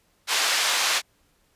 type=band-pass noise; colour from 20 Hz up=white; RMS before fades=-23 dBFS; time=0.27-1.02 s; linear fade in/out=50 ms; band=780 to 5100 Hz; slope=12 dB/octave; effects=pink hiss -65 dBFS RMS until 1.55 s + resampled to 32000 Hz